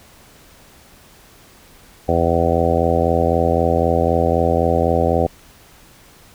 harmonic tone, 83.9 Hz, E2, 31 cents sharp, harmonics 1 / 2 / 3 / 4 / 5 / 6 / 7 / 8 / 9, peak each -21 / -24 / -24 / -25 / -23 / -20 / -22 / -24 / -22 dBFS, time 2.08-5.27 s, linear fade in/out 10 ms, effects pink hiss -47 dBFS RMS until 6.34 s

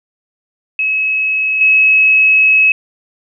sine tone with level steps, 2571 Hz, E7, 44 cents flat, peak -12 / -6 dBFS, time 0.79-2.72 s, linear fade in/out 2 ms, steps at 1.61 s, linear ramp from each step 2 ms, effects none

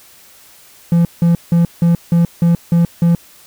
triangle tone bursts, 170 Hz, F3, 46 cents flat, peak -6 dBFS, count 8, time 0.92-3.15 s, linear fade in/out 2 ms, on 130 ms, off 170 ms, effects white hiss -44 dBFS RMS until 3.46 s

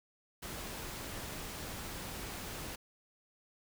pink noise, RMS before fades -43 dBFS, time 0.42-2.76 s, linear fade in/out 10 ms, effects none

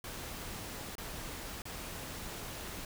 pink noise with dropouts, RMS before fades -43 dBFS, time 0.04-2.85 s, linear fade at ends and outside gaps 2 ms, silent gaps 0.954-0.981 / 1.62-1.654 s, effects none

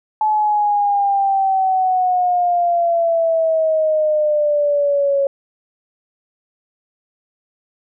sine exponential sweep, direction down, 863 to 552 Hz, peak -13 dBFS, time 0.21-5.27 s, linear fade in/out 2 ms, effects none

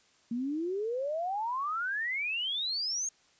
sine exponential sweep, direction up, 227.9 to 6645 Hz, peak -30 dBFS, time 0.31-3.09 s, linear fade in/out 5 ms, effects white hiss -65 dBFS RMS until 3.39 s + resampled to 16000 Hz

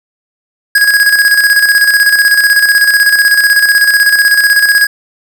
square tone with tremolo, 1653 Hz, G#6, 9 cents flat, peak -4 dBFS, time 0.75-4.87 s, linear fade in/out 5 ms, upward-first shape square, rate 16 Hz, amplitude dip 50%, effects none

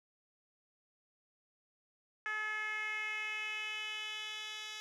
10% pulse tone with band-pass filter sweep, 428.4 Hz, A4, 46 cents flat, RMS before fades -40 dBFS, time 2.26-4.8 s, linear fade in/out 0 ms, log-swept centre 1700 to 4000 Hz, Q 3.5, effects none

